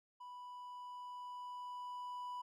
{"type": "tone with level ramp", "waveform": "triangle", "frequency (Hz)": 987.8, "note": "B5", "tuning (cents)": 0, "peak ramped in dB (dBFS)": [-47, -40], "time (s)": [0.2, 2.42], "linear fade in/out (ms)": 10, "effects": []}